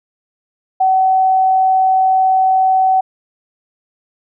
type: tone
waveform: sine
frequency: 757 Hz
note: F#5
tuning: 39 cents sharp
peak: -9 dBFS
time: 0.8-3.01 s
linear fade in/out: 10 ms
effects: none